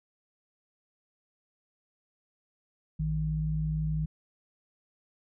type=tone pair together; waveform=sine; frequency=57.95 / 155.3 Hz; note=A#1 / D#3; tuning=-10 / -3 cents; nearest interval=octave + perfect fourth; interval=1707 cents; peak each=-33 / -28 dBFS; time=2.99-4.06 s; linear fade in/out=10 ms; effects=none